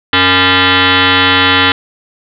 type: tone with frequency modulation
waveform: sine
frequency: 830.6 Hz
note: G#5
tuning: in tune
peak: -6 dBFS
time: 0.13-1.72 s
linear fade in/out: 2 ms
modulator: 369 Hz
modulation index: 7.8
effects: none